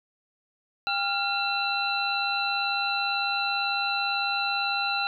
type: tone cluster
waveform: sine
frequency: 798 / 1389 / 2702 / 4011 Hz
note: G5 / F6 / E7 / B7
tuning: +31 / -10 / +42 / +26 cents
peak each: -30 dBFS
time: 0.87-5.07 s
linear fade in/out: 0 ms
effects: none